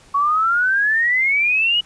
sine exponential sweep, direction up, 1109 to 2954 Hz, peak -14 dBFS, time 0.14-1.81 s, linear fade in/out 10 ms, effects pink hiss -49 dBFS RMS until 1.85 s + resampled to 22050 Hz

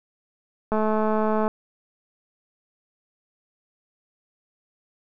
click train, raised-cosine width 1 ms, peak -11 dBFS, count 165, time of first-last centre 0.72-1.479 s, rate 216 Hz, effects none

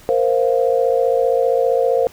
sine chord, Bb suspended second, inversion none, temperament equal with one note detuned, 468.1 / 523.3 / 698.5 Hz, Bb4 / C5 / F5, +7 / 0 / 0 cents, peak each -17 / -16 / -22 dBFS, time 0.09-2.07 s, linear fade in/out 0 ms, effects pink hiss -45 dBFS RMS until 2.12 s

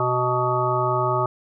harmonic tone, 125 Hz, B2, 21 cents sharp, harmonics 1 / 3 / 5 / 7 / 9 / 10, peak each -26 / -26 / -26 / -26 / -26 / -26 dBFS, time 0-1.26 s, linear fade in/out 2 ms, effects none

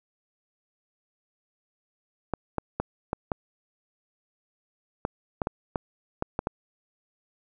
clicks, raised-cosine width 1 ms, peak -12 dBFS, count 12, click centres 2.337 / 2.583 / 2.8 / 3.131 / 3.318 / 5.051 / 5.418 / 5.471 / 5.758 / 6.224 / 6.391 / 6.471 s, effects none

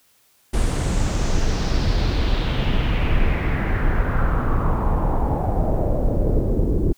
brown noise with low-pass filter sweep, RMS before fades -19 dBFS, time 0.53-6.93 s, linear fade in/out 10 ms, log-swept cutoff 9600 to 360 Hz, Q 2.9, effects white hiss -59 dBFS RMS until 6.97 s

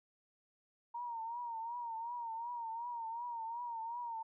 sine tone with vibrato, 932.3 Hz, A#5, in tune, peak -39 dBFS, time 0.94-4.23 s, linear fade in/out 10 ms, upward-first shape triangle, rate 2.7 Hz, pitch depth 85 cents each way, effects none

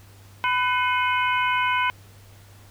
harmonic tone with a mistuned harmonic, 500 Hz, B4, 21 cents sharp, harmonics 2 / 3 / 4 / 5 / 6, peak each -22 / -26 / -28 / -30 / -32 dBFS, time 0.44-1.9 s, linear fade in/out 0 ms, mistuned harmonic 4, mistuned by +130 cents, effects added 99 Hz sine -47 dBFS peak until 2.7 s + pink hiss -53 dBFS RMS until 2.7 s

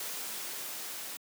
white noise with level ramp, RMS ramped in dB -38 to -41 dBFS, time 0-1.17 s, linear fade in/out 2 ms, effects high-pass 200 Hz 12 dB/octave

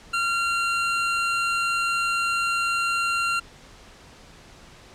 25% pulse tone, 1379 Hz, F6, 22 cents flat, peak -18 dBFS, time 0.13-3.4 s, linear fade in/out 10 ms, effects pink hiss -48 dBFS RMS until 4.94 s + low-pass 7000 Hz 12 dB/octave

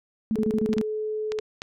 sine tone bursts, 220 Hz, A3, in tune, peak -21 dBFS, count 7, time 0.31-0.813 s, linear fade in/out 0 ms, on 47 ms, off 29 ms
sine tone, 430 Hz, A4, 40 cents flat, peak -26 dBFS, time 0.36-1.4 s, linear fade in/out 5 ms
clicks, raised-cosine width 0.2 ms, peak -16 dBFS, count 5, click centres 0.731 / 0.783 / 1.32 / 1.388 / 1.619 s
effects none

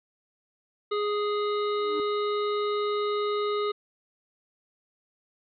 harmonic tone, 415.3 Hz, G#4, in tune, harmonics 1 / 3 / 5 / 7 / 9 / 10, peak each -26 / -31 / -42 / -45 / -39 / -48 dBFS, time 0.91-3.72 s, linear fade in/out 10 ms
triangle tone with exponential growth, 307.1 Hz, D#4, 23 cents flat, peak -29 dBFS, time 1.63-2 s, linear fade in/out 1 ms, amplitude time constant 80 ms
effects none

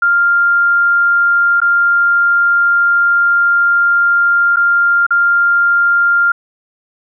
sine tone with dropouts, 1396.9 Hz, F6, in tune, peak -8 dBFS, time 0.02-6.32 s, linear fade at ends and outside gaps 5 ms, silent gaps 1.603-1.616 / 4.561-4.568 / 5.066-5.106 s, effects none

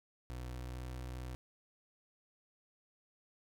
30% pulse tone with pitch glide, 61.74 to 62.53 Hz, B1 to B1, 0 to +22 cents, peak -39 dBFS, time 0.3-1.35 s, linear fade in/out 0 ms, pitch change +22 cents, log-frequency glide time 0.45-0.82 s, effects none

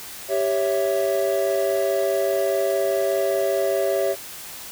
triangle chord, C# diminished, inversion second, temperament equal, 392 / 554.4 / 659.3 Hz, G4 / C#5 / E5, 0 / 0 / 0 cents, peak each -22 / -21 / -22 dBFS, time 0.28-4.16 s, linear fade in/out 50 ms, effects white hiss -37 dBFS RMS until 4.71 s

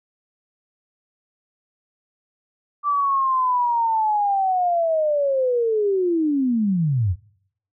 sine linear sweep, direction down, 1173 to 78.8 Hz, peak -17 dBFS, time 2.83-7.16 s, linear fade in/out 50 ms, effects noise-tail reverb RT60 0.7 s tail -25 dB re dry

